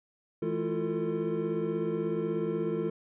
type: tone cluster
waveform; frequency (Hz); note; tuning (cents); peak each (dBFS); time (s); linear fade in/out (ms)
triangle; 163.4 / 213.2 / 336.2 / 352.6 / 448.8; E3 / G#3 / E4 / F4 / A4; -15 / +46 / +34 / +17 / +34; -34 / -35 / -34 / -32 / -31; 0.42-2.9; 5
effects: resampled to 8000 Hz